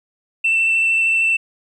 sine tone with vibrato, 2676 Hz, E7, 25 cents sharp, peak -12 dBFS, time 0.44-1.37 s, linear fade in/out 10 ms, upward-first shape square, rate 13 Hz, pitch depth 9 cents each way, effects tanh soft clip ceiling -11 dBFS + 9-bit

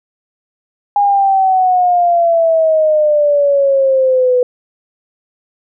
sine exponential sweep, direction down, 819 to 493.9 Hz, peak -8 dBFS, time 0.96-4.43 s, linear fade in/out 2 ms, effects none

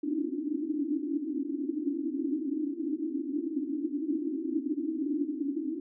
pink band-pass noise, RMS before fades -32 dBFS, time 0.03-5.8 s, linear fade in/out 5 ms, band 270 to 330 Hz, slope 96 dB/octave, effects none

